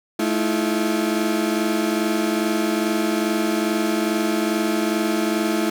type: tone cluster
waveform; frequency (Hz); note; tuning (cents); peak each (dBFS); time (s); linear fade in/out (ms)
35% pulse; 216.3 / 318.6 / 341; A3 / D#4 / F4; -29 / +41 / -41; -22; 0.19-5.7; 5
effects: none